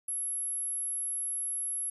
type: tone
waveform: sine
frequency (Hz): 11180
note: F9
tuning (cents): +1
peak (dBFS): -31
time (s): 0.08-1.9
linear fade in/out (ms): 5
effects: none